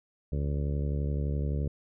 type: harmonic tone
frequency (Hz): 71.7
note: D2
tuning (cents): -41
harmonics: 1 / 2 / 3 / 4 / 5 / 6 / 7 / 8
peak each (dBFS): -29 / -32 / -40 / -43 / -45 / -43 / -46 / -48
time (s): 0.32-1.68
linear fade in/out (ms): 5
effects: none